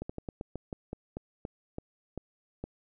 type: slowing click train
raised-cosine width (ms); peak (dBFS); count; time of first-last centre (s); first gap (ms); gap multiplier
2; -23; 13; 0.02-2.64; 75; 1.18
effects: none